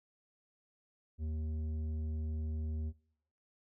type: tone with tanh clipping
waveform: sine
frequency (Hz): 78.1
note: D#2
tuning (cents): +7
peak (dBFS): -36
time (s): 1.18-2.93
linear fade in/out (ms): 50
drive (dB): 9
effects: noise-tail reverb RT60 0.7 s tail -23 dB re dry